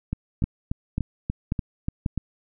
two click trains, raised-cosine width 5 ms, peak -13 / -11 dBFS, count 8 / 4, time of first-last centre 0.13-2.177 / 0.44-2.062 s, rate 3.42 / 1.85 Hz, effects none

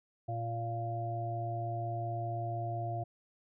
harmonic tone, 115.7 Hz, A#2, 13 cents flat, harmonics 1 / 3 / 5 / 6, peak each -36 / -45 / -48 / -37 dBFS, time 0.28-3.04 s, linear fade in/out 10 ms, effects none

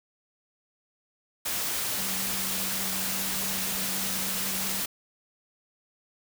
sine tone in noise, 191.4 Hz, G3, 41 cents flat, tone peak -39 dBFS, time 1.97-4.81 s, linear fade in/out 10 ms, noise white, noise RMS -30 dBFS, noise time 1.45-4.86 s, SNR -12 dB, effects none

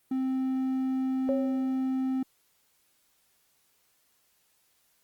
triangle tone, 261.8 Hz, C4, 1 cent sharp, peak -24 dBFS, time 0.11-2.23 s, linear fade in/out 5 ms
sine tone with exponential decay, 547 Hz, C#5, 23 cents flat, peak -24 dBFS, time 1.29-1.89 s, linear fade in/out 0 ms, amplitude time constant 130 ms
effects white hiss -69 dBFS RMS until 5.03 s + Opus 32 kbps

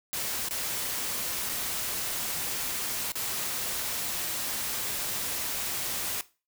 white noise with dropouts, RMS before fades -32 dBFS, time 0.13-6.21 s, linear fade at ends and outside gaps 0 ms, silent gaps 0.486-0.509 / 1.491-1.495 / 3.119-3.155 s, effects noise-tail reverb RT60 0.3 s tail -17 dB re dry

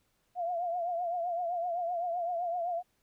sine tone with vibrato, 696 Hz, F5, 6 cents flat, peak -30 dBFS, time 0.35-2.83 s, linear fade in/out 50 ms, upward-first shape triangle, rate 7.8 Hz, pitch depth 87 cents each way, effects pink hiss -74 dBFS RMS until 3.02 s

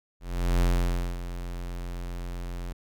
square tone with ADSR envelope, 43.84 Hz, F1, 7 cents sharp, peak -20 dBFS, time 0.2-2.73 s, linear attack 410 ms, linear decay 560 ms, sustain -13 dB, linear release 10 ms, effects none

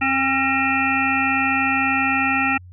harmonic tone with a mistuned harmonic, 267.2 Hz, C4, 36 cents sharp, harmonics 1 / 3 / 5 / 7 / 9 / 10, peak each -24 / -24 / -24 / -24 / -24 / -24 dBFS, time 0.01-2.58 s, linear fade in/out 10 ms, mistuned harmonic 5, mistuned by +30 cents, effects added 90 Hz sine -39 dBFS peak until 2.72 s

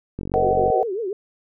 click train, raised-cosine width 3 ms, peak -16 dBFS, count 25, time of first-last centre 0.19-0.702 s, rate 46.9 Hz
sine chord, C half-diminished seventh, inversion third, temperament just, 470.9 / 523.3 / 627.9 / 753.5 Hz, Bb4 / C5 / Eb5 / Gb5, +18 / 0 / +16 / +31 cents, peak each -21 / -25 / -24 / -20 dBFS, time 0.34-0.83 s, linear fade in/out 0 ms
sine tone with vibrato, 415.3 Hz, G#4, in tune, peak -23 dBFS, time 0.36-1.13 s, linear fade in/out 2 ms, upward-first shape triangle, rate 6.6 Hz, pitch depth 260 cents each way
effects none

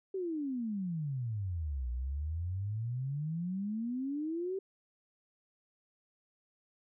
sine exponential two-way sweep, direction down then up, 392.5 to 59.4 to 392.5 Hz, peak -33 dBFS, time 0.14-4.59 s, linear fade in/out 5 ms, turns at 1.9 s, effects none

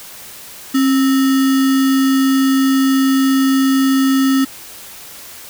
sine tone with sample-and-hold, 268.2 Hz, C4, 43 cents sharp, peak -10 dBFS, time 0.74-4.45 s, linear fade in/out 10 ms, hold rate 1575 Hz, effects white hiss -35 dBFS RMS until 5.49 s

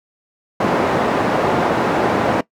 white band-pass noise, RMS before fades -17 dBFS, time 0.6-2.41 s, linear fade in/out 5 ms, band 150 to 790 Hz, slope 12 dB/octave, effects noise-tail reverb RT60 0.1 s tail -19 dB re dry

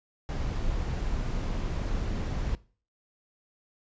brown noise, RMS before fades -30 dBFS, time 0.29-2.55 s, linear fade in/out 0 ms, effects noise-tail reverb RT60 0.4 s tail -20 dB re dry + resampled to 16000 Hz

